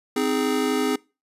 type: chord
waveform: square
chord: Ab major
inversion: first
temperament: just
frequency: 259.6 / 311.5 / 415.3 Hz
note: C4 / Eb4 / Ab4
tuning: -13 / +2 / 0 cents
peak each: -25 / -28 / -25 dBFS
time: 0.16-0.96 s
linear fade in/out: 5 ms
effects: noise-tail reverb RT60 0.3 s tail -24 dB re dry + resampled to 32000 Hz